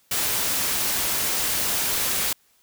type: noise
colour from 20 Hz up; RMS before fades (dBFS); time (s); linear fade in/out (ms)
white; -24; 0.11-2.33; 5
effects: white hiss -62 dBFS RMS until 2.62 s